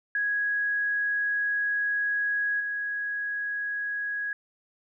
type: tone with level steps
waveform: sine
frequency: 1661.2 Hz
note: G#6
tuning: in tune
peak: -24 / -28 dBFS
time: 0.15-4.33 s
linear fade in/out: 2 ms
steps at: 2.6 s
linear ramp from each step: 5 ms
effects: none